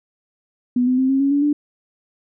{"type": "tone with pitch steps", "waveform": "sine", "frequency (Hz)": [246.9, 254.1, 261.6, 269.2, 277.1, 285.3, 293.6], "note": ["B3", "B3", "C4", "C4", "C#4", "C#4", "D4"], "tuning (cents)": [0, 49, 0, 49, -1, 50, 0], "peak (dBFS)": -14, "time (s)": [0.76, 1.53], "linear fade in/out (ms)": 5, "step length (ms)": 110, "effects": []}